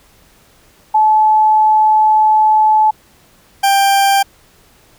sine / 40% pulse tone pair in turn, 863 / 789.9 Hz, A5 / G5, -34 / +13 cents, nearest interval major second, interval 153 cents, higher first, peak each -7 / -8 dBFS, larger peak first, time 0.94-2.91 / 3.63-4.23 s, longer first, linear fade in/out 10 ms, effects pink hiss -49 dBFS RMS until 4.98 s

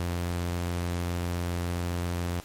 sawtooth tone, 87.31 Hz, F2, in tune, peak -24 dBFS, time 0-2.4 s, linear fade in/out 0 ms, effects pink hiss -49 dBFS RMS until 2.44 s + MP3 64 kbps

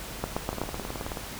two click trains, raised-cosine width 1 ms, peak -19 / -13 dBFS, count 13 / 4, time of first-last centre 0.53-1.172 / 0.24-0.616 s, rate 18.7 / 7.98 Hz, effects added 50 Hz sine -45 dBFS peak until 1.39 s + pink hiss -39 dBFS RMS until 1.39 s

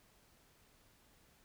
silence, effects pink hiss -68 dBFS RMS until 1.44 s

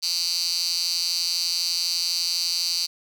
10% pulse tone with high-pass filter, 172 Hz, F3, 26 cents flat, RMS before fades -25 dBFS, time 0.02-2.87 s, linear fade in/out 20 ms, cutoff 4700 Hz, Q 8.4, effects none

